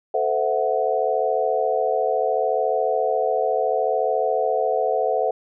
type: chord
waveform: sine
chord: F# half-diminished seventh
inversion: first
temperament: equal with one note detuned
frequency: 440 / 514 / 659.3 / 740 Hz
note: A4 / C5 / E5 / F#5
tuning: 0 / -31 / 0 / 0 cents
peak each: -24 dBFS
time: 0.14-5.31 s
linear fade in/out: 5 ms
effects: none